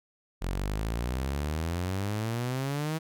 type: exponential sweep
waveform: sawtooth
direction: up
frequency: 43.65 to 162.1 Hz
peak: -25 dBFS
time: 0.41-2.99 s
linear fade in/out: 20 ms
effects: none